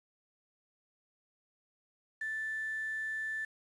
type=tone with quantisation; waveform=sine; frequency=1760 Hz; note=A6; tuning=in tune; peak=-34 dBFS; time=2.21-3.45 s; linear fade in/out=5 ms; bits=9; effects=resampled to 22050 Hz